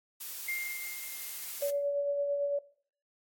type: noise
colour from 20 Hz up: blue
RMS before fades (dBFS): -40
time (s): 0.2-1.71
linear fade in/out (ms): 10
type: tone with exponential decay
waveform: sine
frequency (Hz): 2115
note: C7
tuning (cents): +18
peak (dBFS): -31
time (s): 0.48-1.82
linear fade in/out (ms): 5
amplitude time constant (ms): 290
type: tone with tremolo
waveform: sine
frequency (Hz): 570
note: C#5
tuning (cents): +48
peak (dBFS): -27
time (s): 1.62-2.59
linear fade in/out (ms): 5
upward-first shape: sine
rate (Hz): 8.9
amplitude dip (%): 35
effects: noise-tail reverb RT60 0.5 s tail -18 dB re dry + AAC 64 kbps